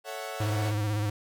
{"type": "chord", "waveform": "sawtooth", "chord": "F# minor seventh", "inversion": "first", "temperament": "equal", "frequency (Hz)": [440, 554.4, 659.3, 740], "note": ["A4", "C#5", "E5", "F#5"], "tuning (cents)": [0, 0, 0, 0], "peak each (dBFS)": [-38, -36, -37, -36], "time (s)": [0.04, 0.74], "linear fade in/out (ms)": 50}
{"type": "tone with vibrato", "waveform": "square", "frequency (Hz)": 105.1, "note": "G#2", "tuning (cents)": 21, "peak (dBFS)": -27, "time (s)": [0.4, 1.1], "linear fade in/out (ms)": 5, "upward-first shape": "square", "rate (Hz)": 16, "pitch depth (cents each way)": 39}
{"effects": []}